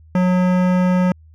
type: tone with hard clipping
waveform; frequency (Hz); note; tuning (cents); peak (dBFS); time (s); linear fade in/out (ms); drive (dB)
sine; 181.9; F#3; -29; -15; 0.15-1.12; 2; 17
effects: added 79 Hz sine -43 dBFS peak until 1.34 s